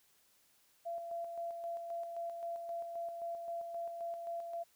sine tone with tremolo, 680 Hz, F5, 46 cents flat, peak -37 dBFS, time 0.85-4.64 s, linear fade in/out 20 ms, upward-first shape square, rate 3.8 Hz, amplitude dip 40%, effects white hiss -70 dBFS RMS until 4.75 s

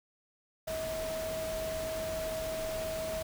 sine tone in noise, 640 Hz, D#5, 49 cents sharp, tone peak -34 dBFS, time 0.67-3.23 s, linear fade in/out 10 ms, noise pink, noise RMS -41 dBFS, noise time 0.67-3.23 s, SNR +4 dB, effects none

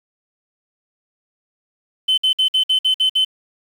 sine tone bursts, 3055 Hz, G7, 45 cents flat, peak -11 dBFS, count 8, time 2.08-3.249 s, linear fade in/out 10 ms, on 98 ms, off 55 ms, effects tanh soft clip ceiling -10 dBFS + 7-bit

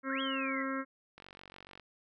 harmonic tone, 268.2 Hz, C4, 43 cents sharp, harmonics 1 / 2 / 4 / 5 / 6 / 7 / 8, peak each -36 / -41 / -43 / -40 / -43 / -46 / -47 dBFS, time 0.03-0.85 s, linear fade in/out 50 ms
sine exponential two-way sweep, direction up then down, 1318.5 to 3329 to 1918 Hz, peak -37 dBFS, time 0.09-0.63 s, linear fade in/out 5 ms, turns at 0.21 s
click train, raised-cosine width 0.3 ms, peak -34 dBFS, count 30, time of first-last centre 1.18-1.797 s, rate 47 Hz
effects none

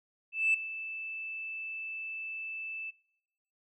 sine tone with ADSR envelope, 2637 Hz, E7, in tune, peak -21 dBFS, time 0.32-2.91 s, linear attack 220 ms, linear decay 8 ms, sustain -16 dB, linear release 16 ms, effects noise-tail reverb RT60 0.9 s tail -25 dB re dry + tanh soft clip ceiling -19 dBFS

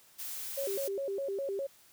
blue noise, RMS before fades -40 dBFS, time 0.18-0.89 s, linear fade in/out 20 ms
sine tone with vibrato, 466.2 Hz, A#4, in tune, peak -32 dBFS, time 0.57-1.67 s, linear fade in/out 10 ms, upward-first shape square, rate 4.9 Hz, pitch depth 290 cents each way
effects white hiss -61 dBFS RMS until 1.92 s

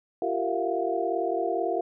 sine tone cluster, 343.4 / 387.8 / 458.8 / 673 / 711 Hz, F4 / G4 / A#4 / E5 / F5, -29 / -19 / -28 / +36 / +31 cents, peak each -31 dBFS, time 0.22-1.81 s, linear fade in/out 2 ms, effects none

